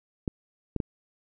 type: clicks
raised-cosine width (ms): 3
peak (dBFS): -15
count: 3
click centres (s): 0.278 / 0.763 / 0.802
effects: none